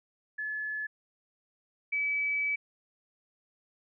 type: tone pair in turn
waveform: sine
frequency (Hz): 1718 / 2293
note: A6 / D7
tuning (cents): -42 / -42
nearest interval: perfect fourth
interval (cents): 500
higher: second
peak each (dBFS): -32 / -27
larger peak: second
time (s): 0.38-0.87 / 1.92-2.56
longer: second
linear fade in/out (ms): 10
effects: none